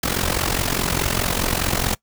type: noise with amplitude modulation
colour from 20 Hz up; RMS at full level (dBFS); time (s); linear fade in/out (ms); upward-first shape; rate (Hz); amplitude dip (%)
pink; -18; 0.03-1.95; 5; sine; 44.8; 80
effects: noise-tail reverb RT60 0.1 s tail -22 dB re dry